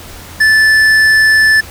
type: tone with tanh clipping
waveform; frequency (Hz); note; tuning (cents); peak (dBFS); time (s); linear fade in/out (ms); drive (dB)
triangle; 1750; A6; -10; -7; 0.4-1.61; 10; 14
effects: added 84 Hz sine -35 dBFS peak until 1.7 s + pink hiss -32 dBFS RMS until 1.7 s